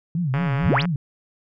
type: tone with vibrato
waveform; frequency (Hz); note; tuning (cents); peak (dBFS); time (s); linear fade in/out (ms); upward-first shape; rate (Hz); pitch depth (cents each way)
sine; 151.1; D3; +50; -20; 0.15-0.96; 2; sine; 4.5; 290
type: click train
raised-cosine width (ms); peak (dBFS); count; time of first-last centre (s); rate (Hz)
0.5; -14; 73; 0.34-0.854; 140
type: exponential sweep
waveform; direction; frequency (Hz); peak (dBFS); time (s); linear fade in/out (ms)
sine; up; 30.87 to 6272; -17; 0.62-0.83; 50
effects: none